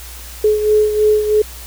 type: beating tone pair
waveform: sine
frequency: 424.8 / 427.9 Hz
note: G#4 / A4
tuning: +39 / -48 cents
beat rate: 3.1 Hz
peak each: -11 / -18 dBFS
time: 0.44-1.42 s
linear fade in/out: 5 ms
effects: added 60 Hz sine -33 dBFS peak until 1.66 s + white hiss -35 dBFS RMS until 1.66 s